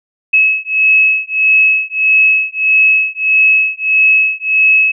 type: beating tone pair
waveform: sine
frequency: 2577 / 2578.6 Hz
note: E7 / E7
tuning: -40 / -39 cents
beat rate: 1.6 Hz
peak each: -11 dBFS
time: 0.33-4.92 s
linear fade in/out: 10 ms
effects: none